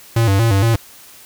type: tone with vibrato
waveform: square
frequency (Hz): 106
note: G#2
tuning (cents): +36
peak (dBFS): -12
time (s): 0.16-0.76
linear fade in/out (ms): 5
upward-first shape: square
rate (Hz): 4.3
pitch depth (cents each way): 140
effects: white hiss -42 dBFS RMS until 1.25 s